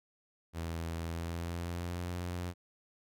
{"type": "tone with pitch glide", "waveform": "sawtooth", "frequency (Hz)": [82.9, 88.34], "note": ["E2", "F2"], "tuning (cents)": [10, 20], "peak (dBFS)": -32, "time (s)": [0.53, 2.54], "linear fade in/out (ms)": 50, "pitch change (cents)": 110, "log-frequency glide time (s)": [1.02, 2.1], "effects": []}